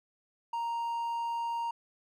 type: tone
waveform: triangle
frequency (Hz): 932.3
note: A#5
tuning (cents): 0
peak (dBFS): -29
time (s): 0.53-1.71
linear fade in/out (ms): 5
effects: none